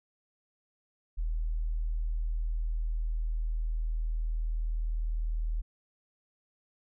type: tone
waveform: sine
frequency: 39.92 Hz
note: D#1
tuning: 45 cents sharp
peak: -28 dBFS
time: 1.17-5.62 s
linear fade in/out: 20 ms
effects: none

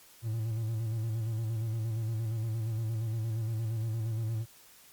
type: tone with vibrato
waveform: triangle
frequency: 111.9 Hz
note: A2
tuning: 30 cents sharp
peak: -28 dBFS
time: 0.22-4.46 s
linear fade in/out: 50 ms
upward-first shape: square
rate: 8.6 Hz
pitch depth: 46 cents each way
effects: white hiss -57 dBFS RMS until 4.92 s + Opus 48 kbps

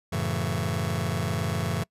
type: chord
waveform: sawtooth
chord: F# minor seventh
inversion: none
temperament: just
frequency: 92.5 / 111 / 138.75 / 166.5 Hz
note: F#2 / A2 / C#3 / E3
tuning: 0 / +16 / +2 / +18 cents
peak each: -27 dBFS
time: 0.12-1.84 s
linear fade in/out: 10 ms
effects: noise-tail reverb RT60 0.1 s tail -25 dB re dry + resampled to 32000 Hz

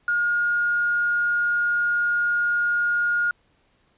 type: tone with quantisation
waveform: sine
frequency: 1427 Hz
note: F6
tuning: 37 cents sharp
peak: -19 dBFS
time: 0.08-3.31 s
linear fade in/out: 2 ms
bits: 7
effects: pink hiss -64 dBFS RMS until 3.97 s + resampled to 8000 Hz

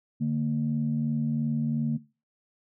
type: tone pair together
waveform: sine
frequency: 146.83 / 229.7 Hz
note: D3 / A#3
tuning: 0 / -25 cents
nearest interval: minor sixth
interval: 775 cents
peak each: -27 / -25 dBFS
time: 0.2-1.98 s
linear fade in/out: 20 ms
effects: noise-tail reverb RT60 0.3 s tail -18 dB re dry + tanh soft clip ceiling -17 dBFS

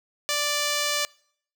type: tone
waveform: 5% pulse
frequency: 587.3 Hz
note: D5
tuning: in tune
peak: -12 dBFS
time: 0.29-1.05 s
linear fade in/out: 0 ms
effects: noise-tail reverb RT60 0.6 s tail -24 dB re dry

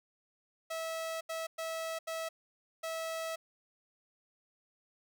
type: tone bursts at uneven times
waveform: sawtooth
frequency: 650 Hz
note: E5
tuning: 24 cents flat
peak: -32 dBFS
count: 5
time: 0.7-1.21 / 1.29-1.47 / 1.58-1.99 / 2.07-2.29 / 2.83-3.36 s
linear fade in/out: 10 ms
effects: none

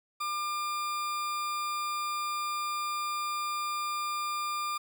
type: tone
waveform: 40% pulse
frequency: 1200 Hz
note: D6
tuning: 37 cents sharp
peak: -30 dBFS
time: 0.2-4.78 s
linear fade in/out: 10 ms
effects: 10-bit

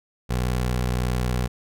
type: tone with vibrato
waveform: 20% pulse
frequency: 61.74 Hz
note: B1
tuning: in tune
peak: -17 dBFS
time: 0.29-1.48 s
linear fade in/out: 20 ms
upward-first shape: sine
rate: 19 Hz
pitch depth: 41 cents each way
effects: none

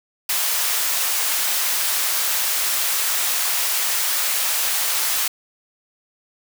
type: high-pass noise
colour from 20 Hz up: white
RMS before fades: -21 dBFS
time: 0.29-5.28 s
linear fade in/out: 5 ms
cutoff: 730 Hz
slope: 12 dB/octave
effects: none

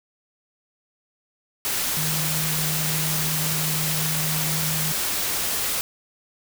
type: tone in noise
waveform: sine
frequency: 155.56 Hz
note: D#3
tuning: in tune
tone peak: -27 dBFS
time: 1.97-4.92 s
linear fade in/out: 0 ms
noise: white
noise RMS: -25 dBFS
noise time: 1.65-5.81 s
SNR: -5 dB
effects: none

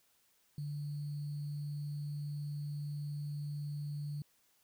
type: tone with sample-and-hold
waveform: sine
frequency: 146.4 Hz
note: D3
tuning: 5 cents flat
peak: -37 dBFS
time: 0.58-4.22 s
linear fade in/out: 2 ms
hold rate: 4410 Hz
effects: white hiss -72 dBFS RMS until 4.63 s

